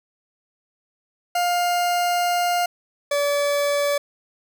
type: tone pair in turn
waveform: 40% pulse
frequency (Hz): 705 / 574.4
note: F5 / D5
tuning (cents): +16 / -39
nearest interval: major third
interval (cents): 355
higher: first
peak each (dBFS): -18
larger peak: neither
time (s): 1.35-2.66 / 3.11-3.98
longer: first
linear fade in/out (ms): 5
effects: none